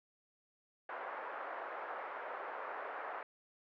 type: band-pass noise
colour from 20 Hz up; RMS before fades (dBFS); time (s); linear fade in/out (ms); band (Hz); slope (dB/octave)
pink; -44; 0.89-3.23; 2; 520 to 1700; 24
effects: none